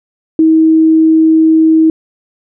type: tone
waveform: sine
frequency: 319.4 Hz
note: D#4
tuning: 45 cents sharp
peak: -4 dBFS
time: 0.39-1.9 s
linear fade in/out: 2 ms
effects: none